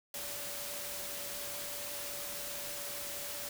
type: tone in noise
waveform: sine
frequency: 577 Hz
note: D5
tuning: 31 cents flat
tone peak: -49 dBFS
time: 0.14-3.49 s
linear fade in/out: 2 ms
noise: white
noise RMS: -41 dBFS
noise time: 0.14-3.49 s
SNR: -11 dB
effects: none